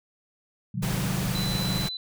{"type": "chord", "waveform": "sine", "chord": "G dominant seventh", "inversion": "first", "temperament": "just", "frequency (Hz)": [122.5, 147, 176.4, 196], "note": ["B2", "D3", "F3", "G3"], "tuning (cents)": [-14, 2, 18, 0], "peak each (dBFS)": [-31, -33, -32, -33], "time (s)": [0.74, 1.87], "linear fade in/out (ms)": 10}
{"type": "noise", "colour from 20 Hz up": "pink", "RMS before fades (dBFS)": -32, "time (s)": [0.82, 1.89], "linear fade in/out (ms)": 10}
{"type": "tone", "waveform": "sine", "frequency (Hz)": 4002, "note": "B7", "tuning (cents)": 22, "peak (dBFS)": -31, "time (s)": [1.35, 1.97], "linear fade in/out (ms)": 2}
{"effects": []}